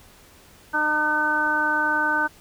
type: harmonic tone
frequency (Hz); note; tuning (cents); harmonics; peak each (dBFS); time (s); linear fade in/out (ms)
303.4; D#4; -44; 1 / 2 / 3 / 4 / 5; -31 / -33 / -25 / -30 / -21; 0.73-2.28; 20
effects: pink hiss -51 dBFS RMS until 2.4 s